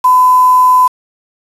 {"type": "tone with quantisation", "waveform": "sine", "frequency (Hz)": 1008, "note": "B5", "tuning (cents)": 35, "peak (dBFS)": -4, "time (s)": [0.04, 0.88], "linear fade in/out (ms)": 10, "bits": 4, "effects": ["resampled to 32000 Hz"]}